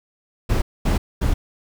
brown noise bursts, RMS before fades -18 dBFS, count 3, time 0.49-1.34 s, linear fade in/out 10 ms, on 130 ms, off 230 ms, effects none

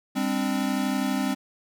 square chord, G suspended fourth, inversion none, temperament equal with one note detuned, 200.3 / 261.6 / 293.7 Hz, G3 / C4 / D4, +38 / 0 / 0 cents, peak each -29 / -27 / -32 dBFS, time 0.15-1.35 s, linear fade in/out 20 ms, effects none

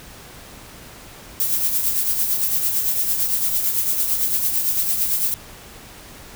violet noise with tremolo, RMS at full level -18 dBFS, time 1.4-5.34 s, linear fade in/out 0 ms, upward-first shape triangle, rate 8.9 Hz, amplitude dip 55%, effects pink hiss -41 dBFS RMS until 6.35 s

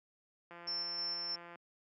click train, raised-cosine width 0.5 ms, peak -36 dBFS, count 181, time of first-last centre 0.51-1.557 s, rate 172 Hz
sine tone with tremolo, 5370 Hz, E8, 31 cents sharp, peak -35 dBFS, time 0.67-1.36 s, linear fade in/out 10 ms, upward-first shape square, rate 3.2 Hz, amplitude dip 25%
effects high-pass 200 Hz 12 dB/octave

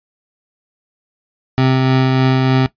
25% pulse tone with tremolo, 130.81 Hz, C3, in tune, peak -6 dBFS, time 1.58-2.66 s, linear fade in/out 0 ms, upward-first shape triangle, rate 3.3 Hz, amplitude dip 25%, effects noise-tail reverb RT60 0.1 s tail -17 dB re dry + resampled to 11025 Hz

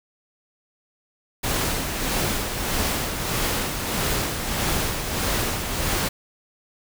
pink noise with tremolo, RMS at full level -23 dBFS, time 1.43-6.09 s, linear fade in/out 10 ms, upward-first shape sine, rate 1.6 Hz, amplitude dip 45%, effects none

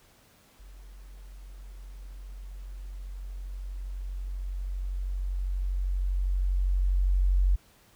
sine tone with level ramp, 46.25 Hz, F#1, in tune, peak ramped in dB -45 to -19 dBFS, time 0.59-7.56 s, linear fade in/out 10 ms, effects pink hiss -60 dBFS RMS until 7.95 s

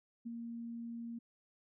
sine tone with ADSR envelope, 233.1 Hz, A#3, in tune, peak -38 dBFS, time 0.25-1.19 s, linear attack 18 ms, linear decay 18 ms, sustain -3 dB, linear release 10 ms, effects none

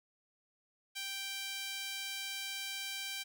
sawtooth tone with high-pass filter, 784 Hz, G5, in tune, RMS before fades -41 dBFS, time 0.95-3.24 s, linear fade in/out 20 ms, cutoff 2700 Hz, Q 1.4, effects none

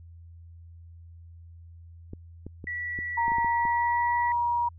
clicks, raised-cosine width 3 ms, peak -26 dBFS, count 9, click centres 2.134 / 2.466 / 2.642 / 2.989 / 3.281 / 3.319 / 3.384 / 3.446 / 3.653 s
sine tone, 1949 Hz, B6, 23 cents flat, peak -30 dBFS, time 2.67-4.32 s, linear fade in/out 2 ms
sine tone with pitch glide, 932.3 to 953.5 Hz, A#5 to A#5, 0 to +39 cents, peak -23 dBFS, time 3.17-4.69 s, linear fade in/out 10 ms, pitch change +39 cents, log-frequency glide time 3.41-4.14 s
effects added 84 Hz sine -45 dBFS peak until 4.78 s

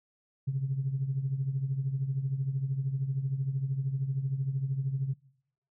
sine tone with tremolo, 135 Hz, C#3, 45 cents flat, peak -24 dBFS, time 0.47-5.14 s, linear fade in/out 10 ms, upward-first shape triangle, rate 13 Hz, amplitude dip 75%, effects noise-tail reverb RT60 0.8 s tail -25 dB re dry + tanh soft clip ceiling -21 dBFS

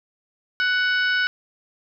harmonic tone with a mistuned harmonic, 743 Hz, F#5, 7 cents sharp, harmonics 2 / 3 / 4 / 5 / 6 / 7, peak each -19 / -31 / -29 / -35 / -36 / -34 dBFS, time 0.6-1.27 s, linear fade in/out 0 ms, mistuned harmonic 5, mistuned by +46 cents, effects none

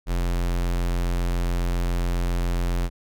square tone, 43.65 Hz, F1, in tune, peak -22 dBFS, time 0.06-2.9 s, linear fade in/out 50 ms, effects none

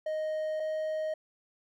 triangle tone pair in turn, 622.3 / 624.7 Hz, D#5 / D#5, 0 / +7 cents, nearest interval unison, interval 7 cents, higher second, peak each -28 dBFS, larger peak neither, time 0.06-0.6 / 0.6-1.14 s, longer neither, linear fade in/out 5 ms, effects none

